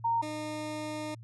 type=tone pair in turn; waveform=sine / 20% pulse; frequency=924 / 305.5 Hz; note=A#5 / D#4; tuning=-16 / -32 cents; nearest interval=octave + perfect fifth; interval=1916 cents; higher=first; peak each=-25 / -30 dBFS; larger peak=first; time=0.04-0.22 / 0.22-1.15 s; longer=second; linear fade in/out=10 ms; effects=added 114 Hz sine -45 dBFS peak until 1.23 s + resampled to 24000 Hz